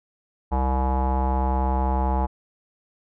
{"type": "tone with low-pass filter", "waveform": "square", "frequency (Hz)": 65.41, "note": "C2", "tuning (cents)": 0, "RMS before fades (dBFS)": -22, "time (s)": [0.51, 2.27], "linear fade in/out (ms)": 20, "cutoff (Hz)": 880, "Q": 7.2, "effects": []}